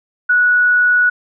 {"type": "tone", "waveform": "sine", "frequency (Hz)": 1468, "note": "F#6", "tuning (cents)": -14, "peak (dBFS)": -9, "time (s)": [0.29, 1.1], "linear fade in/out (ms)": 10, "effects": []}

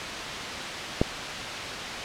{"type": "click", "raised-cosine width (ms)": 2, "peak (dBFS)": -6, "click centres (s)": 1.015, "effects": ["white hiss -31 dBFS RMS until 2.04 s", "low-pass 4000 Hz 12 dB/octave"]}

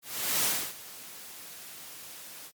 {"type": "noise with ADSR envelope", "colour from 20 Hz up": "white", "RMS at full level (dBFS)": -26, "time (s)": [0.02, 2.52], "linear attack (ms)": 410, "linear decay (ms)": 300, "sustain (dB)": -19, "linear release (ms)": 55, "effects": ["high-pass 100 Hz 12 dB/octave", "MP3 96 kbps"]}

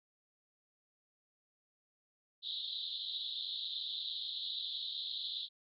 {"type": "band-pass noise", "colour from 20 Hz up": "pink", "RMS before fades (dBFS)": -41, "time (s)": [2.42, 5.49], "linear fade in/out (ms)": 50, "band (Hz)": [3400, 4100], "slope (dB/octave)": 96, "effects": []}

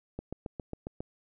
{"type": "click train", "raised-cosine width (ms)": 2, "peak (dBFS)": -23, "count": 7, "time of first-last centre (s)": [0.19, 1.005], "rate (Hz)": 7.36, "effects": []}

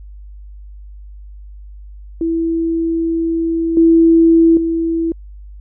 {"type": "tone with level steps", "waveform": "sine", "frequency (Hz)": 330, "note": "E4", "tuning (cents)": 2, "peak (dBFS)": [-14, -6, -14], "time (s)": [2.21, 5.12], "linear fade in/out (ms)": 2, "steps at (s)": [3.77, 4.57], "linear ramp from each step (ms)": 2, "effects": ["added 50 Hz sine -32 dBFS peak until 5.6 s"]}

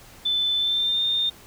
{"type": "tone with pitch glide", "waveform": "sine", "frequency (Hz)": [3518, 3629], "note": ["A7", "A#7"], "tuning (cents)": [-1, -47], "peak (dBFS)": -20, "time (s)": [0.25, 1.3], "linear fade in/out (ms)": 10, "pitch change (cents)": 54, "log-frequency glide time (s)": [0.57, 1.02], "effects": ["pink hiss -48 dBFS RMS until 1.46 s"]}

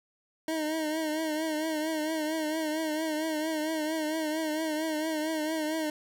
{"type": "tone with vibrato", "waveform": "25% pulse", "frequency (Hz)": 312.7, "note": "D#4", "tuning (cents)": 9, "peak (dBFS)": -25, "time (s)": [0.48, 5.9], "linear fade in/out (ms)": 2, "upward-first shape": "triangle", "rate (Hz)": 4.4, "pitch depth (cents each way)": 67, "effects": []}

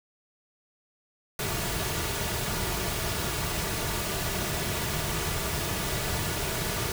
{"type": "noise with comb filter", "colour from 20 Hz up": "pink", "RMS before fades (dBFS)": -30, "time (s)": [1.39, 6.92], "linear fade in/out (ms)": 2, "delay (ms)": 3.8, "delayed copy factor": -0.5, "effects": []}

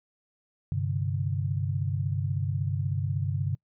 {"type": "chord", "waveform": "sine", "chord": "G suspended fourth", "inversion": "none", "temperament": "just", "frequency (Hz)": [98, 130.67, 147], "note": ["G2", "C3", "D3"], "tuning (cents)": [0, -2, 2], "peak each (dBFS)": [-29, -31, -31], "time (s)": [0.72, 3.55], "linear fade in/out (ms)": 0, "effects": ["noise-tail reverb RT60 0.1 s tail -25 dB re dry"]}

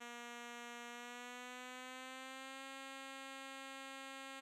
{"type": "tone with pitch glide", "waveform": "5% pulse", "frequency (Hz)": [238.6, 269.4], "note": ["A#3", "C#4"], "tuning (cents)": [41, -49], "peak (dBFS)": -37, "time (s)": [0, 4.41], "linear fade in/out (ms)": 20, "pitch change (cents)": 210, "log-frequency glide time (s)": [0.88, 2.64], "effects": ["low-pass 9000 Hz 12 dB/octave"]}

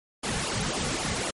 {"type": "noise with flanger", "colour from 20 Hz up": "pink", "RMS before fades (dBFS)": -29, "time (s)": [0.23, 1.31], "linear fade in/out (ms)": 10, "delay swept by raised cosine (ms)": [0.49, 3.19], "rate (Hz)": 3.9, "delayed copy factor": -0.8, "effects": ["MP3 48 kbps"]}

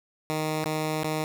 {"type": "tone with dropouts", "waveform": "10% pulse", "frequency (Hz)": 155.56, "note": "D#3", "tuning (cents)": 0, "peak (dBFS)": -18, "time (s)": [0.3, 1.24], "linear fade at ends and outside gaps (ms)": 0, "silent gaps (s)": [[0.641, 0.658], [1.033, 1.044]], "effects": []}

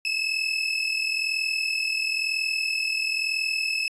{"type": "tone pair together", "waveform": "30% pulse", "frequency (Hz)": [2583, 2624], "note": ["E7", "E7"], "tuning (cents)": [-36, -9], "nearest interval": "unison", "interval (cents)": 27, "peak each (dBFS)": -24, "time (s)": [0.05, 3.88], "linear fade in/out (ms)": 2, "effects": ["resampled to 22050 Hz"]}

